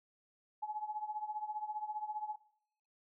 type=tone with tremolo; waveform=sine; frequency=850 Hz; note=G#5; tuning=40 cents sharp; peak=-34 dBFS; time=0.62-2.36 s; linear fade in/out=10 ms; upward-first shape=triangle; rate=15 Hz; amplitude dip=90%; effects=noise-tail reverb RT60 0.7 s tail -19 dB re dry